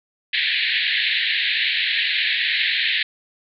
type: band-pass noise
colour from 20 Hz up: pink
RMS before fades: -21 dBFS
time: 0.33-3.03 s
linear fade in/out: 5 ms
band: 1700 to 4200 Hz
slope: 96 dB/octave
effects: none